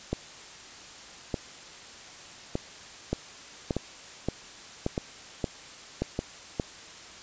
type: two click trains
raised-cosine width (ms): 2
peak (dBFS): -13 / -14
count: 7 / 6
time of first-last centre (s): 3.13-6.598 / 0.13-6.191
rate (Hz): 1.73 / 0.825
effects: white hiss -46 dBFS RMS until 7.22 s + resampled to 16000 Hz